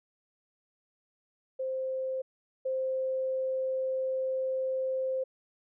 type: tone pair in turn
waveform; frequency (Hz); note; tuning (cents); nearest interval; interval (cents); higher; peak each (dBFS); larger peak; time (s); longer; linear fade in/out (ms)
sine; 523.3 / 523.3; C5 / C5; 0 / 0; unison; 0; neither; -30 / -28; second; 1.59-2.22 / 2.65-5.24; second; 10
effects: none